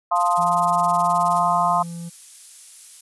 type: chord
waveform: sine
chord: F dominant seventh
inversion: none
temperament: equal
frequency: 698.5 / 880 / 1046.5 / 1244.5 Hz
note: F5 / A5 / C6 / Eb6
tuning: 0 / 0 / 0 / 0 cents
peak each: -21 / -24 / -20 / -24 dBFS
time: 0.11-1.83 s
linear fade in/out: 10 ms
type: noise with tremolo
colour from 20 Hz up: violet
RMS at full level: -29 dBFS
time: 0.15-1.41 s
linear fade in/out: 20 ms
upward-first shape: sine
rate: 19 Hz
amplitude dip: 90%
type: tone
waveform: triangle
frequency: 170 Hz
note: F3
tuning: 46 cents flat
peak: -28 dBFS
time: 0.37-2.1 s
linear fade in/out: 20 ms
type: noise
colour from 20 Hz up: violet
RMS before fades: -37 dBFS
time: 1.34-3.01 s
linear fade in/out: 5 ms
effects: resampled to 24000 Hz